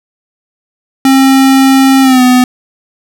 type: tone with pitch glide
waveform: square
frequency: 267.7 to 251.2 Hz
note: C4 to B3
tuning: +40 to +30 cents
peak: -4 dBFS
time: 1.05-2.44 s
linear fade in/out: 2 ms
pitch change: -110 cents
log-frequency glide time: 2.02-2.22 s
effects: none